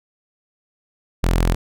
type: tone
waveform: sawtooth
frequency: 42.82 Hz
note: F1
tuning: 33 cents flat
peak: -11 dBFS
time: 1.23-1.55 s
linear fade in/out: 10 ms
effects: none